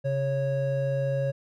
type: tone pair together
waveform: triangle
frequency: 136 / 550.6 Hz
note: C#3 / C#5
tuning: -33 / -12 cents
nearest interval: 2 octaves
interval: 2421 cents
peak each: -25 dBFS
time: 0.04-1.32 s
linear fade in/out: 20 ms
effects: none

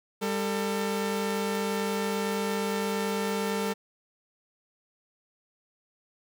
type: tone pair together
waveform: sawtooth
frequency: 199.3 / 447.4 Hz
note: G3 / A4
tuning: +29 / +29 cents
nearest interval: octave + major second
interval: 1400 cents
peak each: -26 / -26 dBFS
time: 0.21-3.74 s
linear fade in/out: 20 ms
effects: none

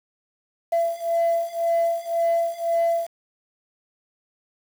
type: beating tone pair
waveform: sine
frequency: 673 / 674.9 Hz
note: E5 / E5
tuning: +36 / +41 cents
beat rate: 1.9 Hz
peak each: -22 / -21 dBFS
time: 0.72-3.07 s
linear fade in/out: 10 ms
effects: tanh soft clip ceiling -15 dBFS + 7-bit

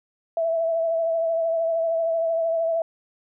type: tone with vibrato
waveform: sine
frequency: 659.3 Hz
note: E5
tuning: in tune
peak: -20 dBFS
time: 0.37-2.82 s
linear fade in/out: 2 ms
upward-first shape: triangle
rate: 13 Hz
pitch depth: 34 cents each way
effects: none

